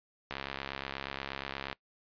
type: click train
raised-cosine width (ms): 0.3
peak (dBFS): -20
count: 98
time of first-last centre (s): 0.31-1.728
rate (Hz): 68.4
effects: noise-tail reverb RT60 0.1 s tail -22 dB re dry + resampled to 11025 Hz